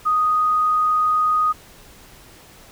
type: tone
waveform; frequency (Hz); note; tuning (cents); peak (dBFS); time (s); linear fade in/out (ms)
sine; 1244; D#6; -1; -15; 0.05-1.53; 20
effects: pink hiss -46 dBFS RMS until 2.71 s